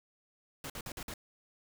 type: noise bursts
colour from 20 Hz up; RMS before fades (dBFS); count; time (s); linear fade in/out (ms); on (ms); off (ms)
pink; -42; 5; 0.64-1.139; 2; 59; 51
effects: none